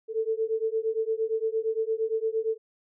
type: beating tone pair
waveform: sine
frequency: 440 / 448.7 Hz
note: A4 / A4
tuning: 0 / +34 cents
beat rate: 8.7 Hz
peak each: -28 dBFS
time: 0.08-2.58 s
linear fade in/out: 50 ms
effects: none